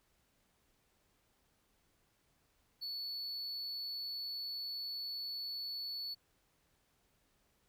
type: tone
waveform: triangle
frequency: 4435 Hz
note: C#8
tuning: in tune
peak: -38 dBFS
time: 2.81-6.15 s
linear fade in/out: 20 ms
effects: pink hiss -75 dBFS RMS until 7.68 s